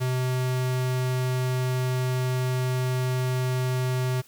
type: tone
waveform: square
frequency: 127.7 Hz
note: C3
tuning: 42 cents flat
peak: -24 dBFS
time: 0-4.22 s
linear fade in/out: 20 ms
effects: white hiss -55 dBFS RMS until 4.27 s